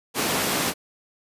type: high-pass noise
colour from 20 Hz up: pink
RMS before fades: -24 dBFS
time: 0.14-0.74 s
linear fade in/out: 50 ms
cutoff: 200 Hz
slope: 12 dB/octave
effects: resampled to 32000 Hz